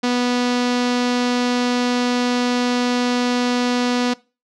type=tone with low-pass filter; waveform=sawtooth; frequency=245.7 Hz; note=B3; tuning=9 cents flat; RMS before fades=-19 dBFS; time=0.03-4.14 s; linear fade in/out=10 ms; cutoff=5100 Hz; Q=1.6; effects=noise-tail reverb RT60 0.3 s tail -21 dB re dry